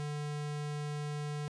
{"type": "tone", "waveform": "square", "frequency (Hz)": 147.9, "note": "D3", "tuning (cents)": 13, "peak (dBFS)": -36, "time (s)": [0, 1.48], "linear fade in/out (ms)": 0, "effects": ["resampled to 22050 Hz"]}